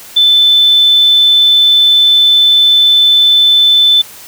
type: tone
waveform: sine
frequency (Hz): 3520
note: A7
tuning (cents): 0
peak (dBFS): -4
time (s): 0.16-4.02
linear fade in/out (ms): 10
effects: white hiss -33 dBFS RMS until 4.27 s